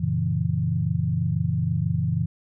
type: chord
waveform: sine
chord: F# dominant seventh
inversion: none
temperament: equal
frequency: 92.5 / 116.54 / 138.59 / 164.81 Hz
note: F#2 / A#2 / C#3 / E3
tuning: 0 / 0 / 0 / 0 cents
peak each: -28 / -27 / -27 / -25 dBFS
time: 0-2.26 s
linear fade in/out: 10 ms
effects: none